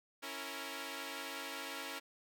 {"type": "chord", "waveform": "5% pulse", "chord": "A# diminished", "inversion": "first", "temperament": "equal with one note detuned", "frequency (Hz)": [277.2, 329.6, 463.7], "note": ["C#4", "E4", "A#4"], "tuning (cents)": [0, 0, -9], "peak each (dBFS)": [-34, -36, -35], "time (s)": [0.22, 2], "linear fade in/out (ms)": 20, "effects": []}